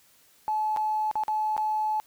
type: tone with dropouts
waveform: triangle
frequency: 860 Hz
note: A5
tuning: 40 cents flat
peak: -20 dBFS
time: 0.48-2 s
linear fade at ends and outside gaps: 0 ms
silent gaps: 0.763-0.771 / 1.113-1.155 / 1.236-1.281 / 1.566-1.578 s
effects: tanh soft clip ceiling -22 dBFS + white hiss -60 dBFS RMS until 2.06 s